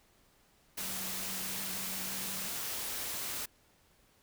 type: tone in noise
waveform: sine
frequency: 189.3 Hz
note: F#3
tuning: 40 cents sharp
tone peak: -48 dBFS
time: 0.8-2.49 s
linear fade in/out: 10 ms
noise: white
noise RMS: -38 dBFS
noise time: 0.77-3.46 s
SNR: -13 dB
effects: pink hiss -67 dBFS RMS until 4.22 s